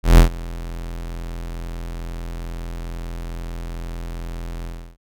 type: tone with ADSR envelope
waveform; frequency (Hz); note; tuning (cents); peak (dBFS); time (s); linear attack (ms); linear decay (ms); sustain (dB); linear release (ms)
45% pulse; 42.29; E1; +45; -4; 0.03-4.97; 150; 110; -23; 320
effects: none